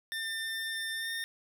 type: tone with pitch glide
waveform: 25% pulse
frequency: 1798 to 1822 Hz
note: A6 to A#6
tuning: +37 to -40 cents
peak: -30 dBFS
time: 0.12-1.24 s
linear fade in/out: 0 ms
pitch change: +23 cents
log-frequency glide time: 0.97-1.1 s
effects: none